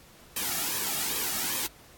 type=noise with flanger; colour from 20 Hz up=white; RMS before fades=-30 dBFS; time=0.36-1.67 s; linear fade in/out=5 ms; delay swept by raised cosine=1.4 to 2 ms; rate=2.5 Hz; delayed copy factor=-0.7; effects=pink hiss -54 dBFS RMS until 1.97 s + AAC 64 kbps